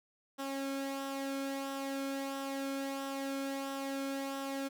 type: tone with flanger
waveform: sawtooth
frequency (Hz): 273.3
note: C#4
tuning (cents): -24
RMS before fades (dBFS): -38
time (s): 0.38-4.69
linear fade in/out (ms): 20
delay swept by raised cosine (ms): 0.44 to 1.08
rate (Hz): 1.5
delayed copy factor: -0.5
effects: none